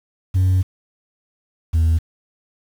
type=tone pair in turn; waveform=sine; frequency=93 / 81.34 Hz; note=F#2 / E2; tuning=+9 / -23 cents; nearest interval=major second; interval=232 cents; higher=first; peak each=-10 dBFS; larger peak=neither; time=0.34-0.63 / 1.73-1.99 s; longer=first; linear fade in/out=20 ms; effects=tanh soft clip ceiling -12 dBFS + 7-bit